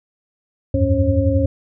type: tone cluster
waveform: sine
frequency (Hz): 78.8 / 90.2 / 101.2 / 276.6 / 540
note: D#2 / F#2 / G#2 / C#4 / C#5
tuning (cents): +23 / -44 / -44 / -4 / -45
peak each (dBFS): -20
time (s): 0.74-1.46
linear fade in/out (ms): 5
effects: none